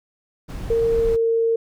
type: noise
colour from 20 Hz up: brown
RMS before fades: -29 dBFS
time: 0.48-1.17 s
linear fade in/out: 20 ms
type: tone with pitch glide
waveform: sine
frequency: 459.3 to 456.7 Hz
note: A#4 to A#4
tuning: -26 to -36 cents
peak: -16 dBFS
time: 0.7-1.56 s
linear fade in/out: 5 ms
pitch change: -10 cents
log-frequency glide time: 0.93-1.11 s
effects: none